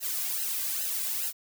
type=noise with flanger; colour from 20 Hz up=blue; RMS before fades=-31 dBFS; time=0-1.33 s; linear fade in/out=50 ms; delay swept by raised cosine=0.86 to 2.26 ms; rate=2.4 Hz; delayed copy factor=-0.8; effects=none